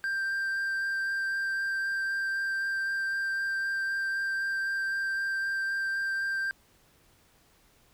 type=tone with vibrato; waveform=triangle; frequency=1578 Hz; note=G6; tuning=11 cents sharp; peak=-26 dBFS; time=0.04-6.51 s; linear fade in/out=0 ms; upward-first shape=sine; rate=3.9 Hz; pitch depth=8 cents each way; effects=pink hiss -63 dBFS RMS until 7.93 s